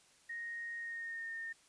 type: tone with pitch glide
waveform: sine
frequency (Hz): 1864.7 to 1825.3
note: A#6 to A#6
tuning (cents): 0 to -37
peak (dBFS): -40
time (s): 0.29-1.53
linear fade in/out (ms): 10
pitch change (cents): -37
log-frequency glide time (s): 0.77-1.32
effects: white hiss -66 dBFS RMS until 1.68 s + resampled to 22050 Hz